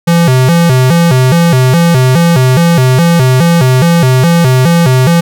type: tone with vibrato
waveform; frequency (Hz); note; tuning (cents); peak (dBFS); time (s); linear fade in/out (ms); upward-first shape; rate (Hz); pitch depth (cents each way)
square; 147.8; D3; +11; -5; 0.07-5.21; 10; square; 2.4; 240
effects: none